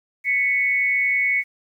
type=tone pair together; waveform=sine; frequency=1987.7 / 2217 Hz; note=B6 / C#7; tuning=+11 / 0 cents; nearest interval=major second; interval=189 cents; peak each=-24 / -18 dBFS; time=0.24-1.44 s; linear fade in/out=50 ms; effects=9-bit